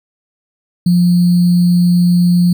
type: tone with sample-and-hold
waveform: sine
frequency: 176.1 Hz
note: F3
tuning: 15 cents sharp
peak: -7 dBFS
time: 0.86-2.53 s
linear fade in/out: 5 ms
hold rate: 4410 Hz
effects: none